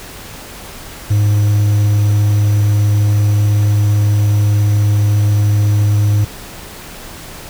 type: tone with quantisation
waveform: triangle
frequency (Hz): 103.83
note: G#2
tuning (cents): 0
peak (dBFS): -7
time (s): 1.1-6.25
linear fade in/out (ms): 10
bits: 6
effects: pink hiss -32 dBFS RMS until 7.49 s